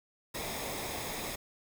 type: noise with comb filter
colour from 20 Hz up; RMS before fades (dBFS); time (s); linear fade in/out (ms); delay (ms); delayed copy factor
pink; -38; 0.34-1.36; 10; 0.68; -0.55
effects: none